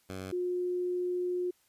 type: tone pair in turn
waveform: 10% pulse / sine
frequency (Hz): 94.3 / 358.6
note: F#2 / F4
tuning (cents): +33 / +46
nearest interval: octave + major seventh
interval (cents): 2313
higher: second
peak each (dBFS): -30 / -29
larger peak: second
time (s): 0.09-0.32 / 0.32-1.51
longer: second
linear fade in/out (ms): 10
effects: white hiss -69 dBFS RMS until 1.68 s + resampled to 32000 Hz